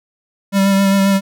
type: tone with vibrato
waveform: square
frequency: 196 Hz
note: G3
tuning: in tune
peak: -11 dBFS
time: 0.52-1.21 s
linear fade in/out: 50 ms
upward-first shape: sine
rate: 7.5 Hz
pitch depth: 19 cents each way
effects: none